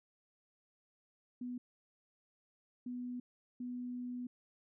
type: tone bursts at uneven times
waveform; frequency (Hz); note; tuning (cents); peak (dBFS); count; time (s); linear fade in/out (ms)
sine; 246.9; B3; 0; -39; 3; 1.41-1.58 / 2.86-3.2 / 3.6-4.27; 5
effects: none